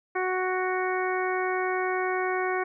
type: harmonic tone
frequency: 370 Hz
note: F#4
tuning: in tune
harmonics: 1 / 2 / 3 / 4 / 5 / 6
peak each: -28 / -31 / -33 / -34 / -35 / -36 dBFS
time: 0.15-2.64 s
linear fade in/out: 10 ms
effects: none